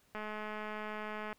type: click train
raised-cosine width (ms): 0.5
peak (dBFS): -27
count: 252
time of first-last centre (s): 0.15-1.328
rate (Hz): 213
effects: pink hiss -69 dBFS RMS until 1.38 s